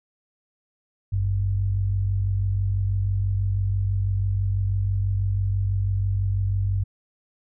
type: tone pair together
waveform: sine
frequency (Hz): 51.91 / 98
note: G#1 / G2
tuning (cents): 0 / 0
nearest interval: major seventh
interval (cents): 1100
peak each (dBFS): -27 / -21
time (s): 1.12-6.84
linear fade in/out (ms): 10
effects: none